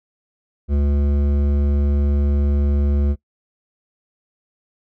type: tone with hard clipping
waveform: triangle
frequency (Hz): 71.5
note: D2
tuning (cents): -46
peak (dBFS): -17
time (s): 0.68-3.16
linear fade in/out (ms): 50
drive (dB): 16
effects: noise-tail reverb RT60 0.1 s tail -21 dB re dry